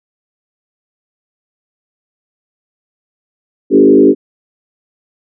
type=tone with frequency modulation; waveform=sine; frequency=340 Hz; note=F4; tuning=46 cents flat; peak=-3 dBFS; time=3.7-4.15 s; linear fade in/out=50 ms; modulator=50.8 Hz; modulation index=1.8; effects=none